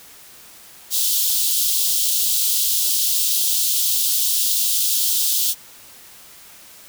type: high-pass noise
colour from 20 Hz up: white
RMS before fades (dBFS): -19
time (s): 0.9-5.55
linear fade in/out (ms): 50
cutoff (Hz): 3100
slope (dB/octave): 48
effects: white hiss -44 dBFS RMS until 6.88 s